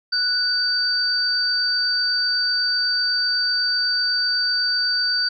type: tone pair together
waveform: sine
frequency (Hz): 1480 / 4626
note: F#6 / D8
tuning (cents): 0 / -27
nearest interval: octave + minor sixth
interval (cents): 1973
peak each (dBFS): -24 / -19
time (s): 0.12-5.29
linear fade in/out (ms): 10
effects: none